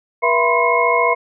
sine tone cluster, 480.1 / 670 / 992 / 1046 / 2167 Hz, B4 / E5 / B5 / C6 / C#7, -49 / +28 / +7 / -1 / -40 cents, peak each -19 dBFS, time 0.22-1.15 s, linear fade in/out 20 ms, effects none

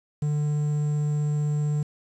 triangle tone with quantisation, 148.7 Hz, D3, 22 cents sharp, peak -20 dBFS, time 0.22-1.83 s, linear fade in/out 5 ms, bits 8, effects resampled to 24000 Hz

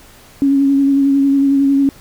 sine tone with vibrato, 276.5 Hz, C#4, 4 cents flat, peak -9 dBFS, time 0.42-1.89 s, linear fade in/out 0 ms, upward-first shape sine, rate 11 Hz, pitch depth 22 cents each way, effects pink hiss -43 dBFS RMS until 2 s

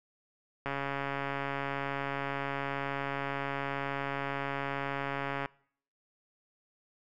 click train, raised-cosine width 0.5 ms, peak -19 dBFS, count 668, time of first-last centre 0.66-5.459 s, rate 139 Hz, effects noise-tail reverb RT60 0.6 s tail -24 dB re dry

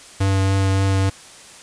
square tone with vibrato, 96.8 Hz, G2, 21 cents flat, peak -16 dBFS, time 0.2-1.1 s, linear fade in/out 10 ms, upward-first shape triangle, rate 3.5 Hz, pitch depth 13 cents each way, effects white hiss -42 dBFS RMS until 1.62 s + resampled to 22050 Hz

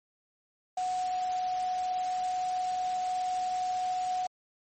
sine tone in noise, 736 Hz, F#5, 9 cents flat, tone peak -28 dBFS, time 0.77-4.27 s, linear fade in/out 5 ms, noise white, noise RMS -44 dBFS, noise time 0.77-4.27 s, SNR +13 dB, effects MP3 32 kbps

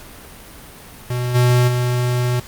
square tone with level steps, 123.4 Hz, B2, 1 cent flat, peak -20 / -12 / -17 dBFS, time 1.1-2.4 s, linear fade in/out 5 ms, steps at 1.34 / 1.67 s, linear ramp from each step 20 ms, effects pink hiss -39 dBFS RMS until 2.47 s + Opus 48 kbps

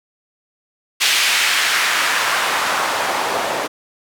white noise with band-pass filter sweep, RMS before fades -18 dBFS, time 1-3.68 s, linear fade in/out 20 ms, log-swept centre 2800 to 610 Hz, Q 1.2, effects none

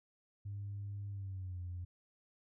sine tone with pitch glide, 101 to 88.95 Hz, G#2 to F2, -48 to +32 cents, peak -39 dBFS, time 0.45-1.85 s, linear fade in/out 10 ms, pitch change -220 cents, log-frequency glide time 1.09-1.62 s, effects tanh soft clip ceiling -36 dBFS

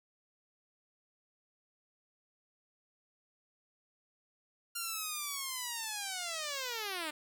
5% pulse linear sweep, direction down, 1403 to 293.7 Hz, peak -25 dBFS, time 4.75-7.11 s, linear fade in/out 10 ms, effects none

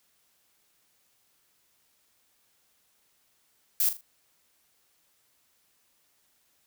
violet noise with echo, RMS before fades -24 dBFS, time 3.8-3.89 s, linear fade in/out 2 ms, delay 40 ms, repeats 3, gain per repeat -10 dB, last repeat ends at 4.01 s, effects white hiss -69 dBFS RMS until 6.66 s

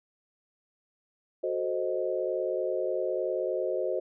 sine chord, F# diminished seventh, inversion none, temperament equal, 370 / 440 / 523.3 / 622.3 Hz, F#4 / A4 / C5 / Eb5, 0 / 0 / 0 / 0 cents, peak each -32 / -36 / -31 / -33 dBFS, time 1.43-4 s, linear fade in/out 10 ms, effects none

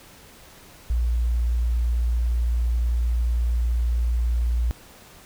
sine tone, 59 Hz, A#1, 22 cents sharp, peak -19 dBFS, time 0.9-4.71 s, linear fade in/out 0 ms, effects pink hiss -48 dBFS RMS until 5.25 s

